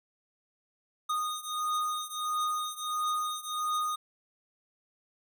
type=beating tone pair; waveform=square; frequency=1234 / 1235.5 Hz; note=D#6 / D#6; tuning=-15 / -13 cents; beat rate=1.5 Hz; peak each=-33 / -35 dBFS; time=1.09-3.96 s; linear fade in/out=10 ms; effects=none